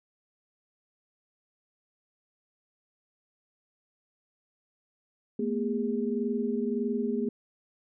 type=tone cluster; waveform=sine; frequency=221.1 / 242.8 / 408.6 Hz; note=A3 / B3 / G#4; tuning=+9 / -29 / -28 cents; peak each=-31 dBFS; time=5.39-7.29 s; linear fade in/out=5 ms; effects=none